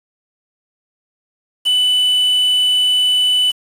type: tone with quantisation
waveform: triangle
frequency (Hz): 2989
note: F#7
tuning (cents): +17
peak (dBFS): -10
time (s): 1.65-3.52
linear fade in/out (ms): 20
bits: 5
effects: resampled to 32000 Hz